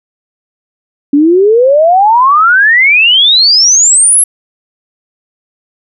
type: exponential sweep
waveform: sine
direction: up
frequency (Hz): 277.8 to 11280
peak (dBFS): -3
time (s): 1.13-4.24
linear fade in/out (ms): 5
effects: none